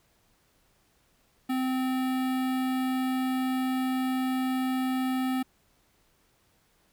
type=tone with notch filter; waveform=square; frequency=258.7 Hz; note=C4; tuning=19 cents flat; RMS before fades=-28 dBFS; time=1.49-5.43 s; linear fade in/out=10 ms; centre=6100 Hz; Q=0.89; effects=pink hiss -67 dBFS RMS until 6.92 s